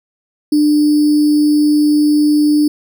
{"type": "tone with sample-and-hold", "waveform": "sine", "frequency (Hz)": 298.2, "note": "D4", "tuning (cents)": 27, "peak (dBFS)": -8, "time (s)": [0.52, 2.68], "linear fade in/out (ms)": 5, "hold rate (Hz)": 4900, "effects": []}